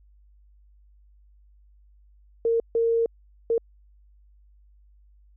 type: tone bursts at uneven times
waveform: sine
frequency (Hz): 460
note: A#4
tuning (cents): -23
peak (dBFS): -19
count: 3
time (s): 2.45-2.6 / 2.75-3.06 / 3.5-3.58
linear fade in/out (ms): 2
effects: added 50 Hz sine -53 dBFS peak until 5.36 s